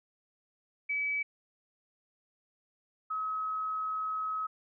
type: tone pair in turn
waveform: sine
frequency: 2289 / 1278.7 Hz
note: D7 / D#6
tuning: -45 / +47 cents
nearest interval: minor seventh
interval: 1008 cents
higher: first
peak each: -29 / -31 dBFS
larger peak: first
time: 0.89-1.23 / 3.1-4.47 s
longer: second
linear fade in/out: 10 ms
effects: none